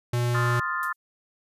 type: tone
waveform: square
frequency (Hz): 120.8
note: B2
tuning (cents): -38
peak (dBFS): -23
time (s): 0.13-0.6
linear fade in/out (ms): 5
type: chord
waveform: sine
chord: F dominant seventh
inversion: second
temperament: equal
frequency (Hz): 1046.5 / 1244.5 / 1396.9 / 1760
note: C6 / Eb6 / F6 / A6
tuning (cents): 0 / 0 / 0 / 0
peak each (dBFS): -31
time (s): 0.34-0.93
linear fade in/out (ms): 10
type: noise with exponential decay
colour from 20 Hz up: violet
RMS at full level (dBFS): -35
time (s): 0.83-0.96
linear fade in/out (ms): 0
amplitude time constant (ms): 27
effects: resampled to 32000 Hz